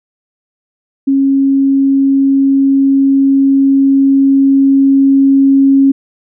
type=tone with level ramp; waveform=sine; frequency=273 Hz; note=C#4; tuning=26 cents flat; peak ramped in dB=-7 to -4 dBFS; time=1.07-5.92 s; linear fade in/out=10 ms; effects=none